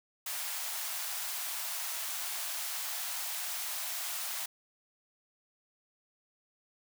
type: high-pass noise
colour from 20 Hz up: white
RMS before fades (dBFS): -37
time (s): 0.26-4.46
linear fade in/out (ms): 5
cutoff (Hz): 610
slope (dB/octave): 96
effects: none